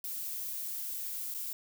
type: noise with dropouts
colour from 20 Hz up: violet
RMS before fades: -38 dBFS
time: 0.04-1.53 s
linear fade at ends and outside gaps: 2 ms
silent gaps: 1.341-1.346 s
effects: none